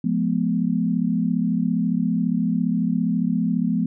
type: chord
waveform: sine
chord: F diminished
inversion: none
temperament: equal with one note detuned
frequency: 174.61 / 212.3 / 246.9 Hz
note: F3 / Ab3 / Cb4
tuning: 0 / +38 / 0 cents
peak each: -23 dBFS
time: 0.04-3.86 s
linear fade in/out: 5 ms
effects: none